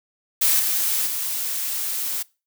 blue noise with level steps, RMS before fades -18 / -22 / -26 dBFS, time 0.41-2.23 s, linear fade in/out 10 ms, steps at 0.59 / 1.06 s, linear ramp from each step 10 ms, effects noise-tail reverb RT60 0.3 s tail -23 dB re dry

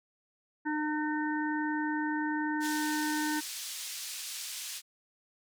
harmonic tone, 303.5 Hz, D#4, 43 cents flat, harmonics 1 / 3 / 5 / 6, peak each -31 / -36 / -38 / -39 dBFS, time 0.65-3.41 s, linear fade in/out 20 ms
pink band-pass noise, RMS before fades -40 dBFS, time 2.6-4.82 s, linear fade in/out 50 ms, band 3700 to 11000 Hz, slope 12 dB/octave
effects none

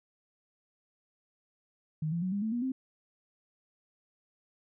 sine tone with pitch steps, 155.56 / 169.64 / 184.99 / 201.7 / 220 / 239.9 / 261.6 Hz, D#3 / E3 / F#3 / G3 / A3 / A#3 / C4, 0 / +50 / 0 / +50 / 0 / +50 / 0 cents, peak -29 dBFS, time 2.02-2.72 s, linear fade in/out 5 ms, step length 100 ms, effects none

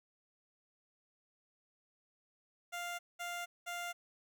15% pulse tone bursts, 698.5 Hz, F5, in tune, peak -33 dBFS, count 3, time 2.72-3.93 s, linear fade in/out 20 ms, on 270 ms, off 200 ms, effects none

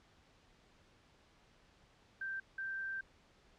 sine tone bursts at uneven times, 1568 Hz, G6, in tune, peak -38 dBFS, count 2, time 2.21-2.4 / 2.58-3.01 s, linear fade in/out 5 ms, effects pink hiss -67 dBFS RMS until 3.58 s + low-pass 5000 Hz 12 dB/octave

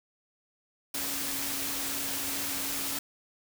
sine tone in noise, 277.2 Hz, C#4, in tune, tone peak -43 dBFS, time 0.94-2.99 s, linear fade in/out 5 ms, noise white, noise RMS -33 dBFS, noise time 0.94-2.99 s, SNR -13 dB, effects none

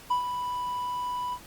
triangle tone with ADSR envelope, 988 Hz, B5, in tune, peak -19 dBFS, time 0.1-1.39 s, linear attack 11 ms, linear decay 110 ms, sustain -8 dB, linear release 63 ms, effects pink hiss -49 dBFS RMS until 1.46 s + Opus 48 kbps

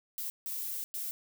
violet noise bursts at uneven times, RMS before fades -37 dBFS, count 3, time 0.18-0.3 / 0.46-0.84 / 0.94-1.11 s, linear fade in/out 0 ms, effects none

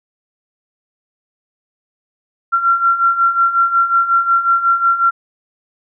sine beating tone pair, 1365 / 1370.5 Hz, F6 / F6, -40 / -33 cents, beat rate 5.5 Hz, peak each -17 / -12 dBFS, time 2.52-5.11 s, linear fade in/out 20 ms, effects none

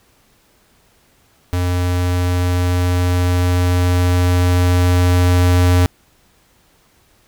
square tone with level ramp, 89.3 Hz, F2, 39 cents sharp, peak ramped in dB -16 to -10 dBFS, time 1.53-5.86 s, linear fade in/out 0 ms, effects pink hiss -55 dBFS RMS until 7.27 s

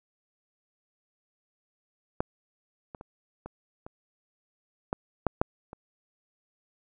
clicks, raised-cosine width 1 ms, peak -12 / -26 / -28 / -25 / -27 / -14 / -9 / -8 / -27 dBFS, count 9, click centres 2.205 / 2.948 / 3.011 / 3.46 / 3.865 / 4.929 / 5.267 / 5.415 / 5.731 s, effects none

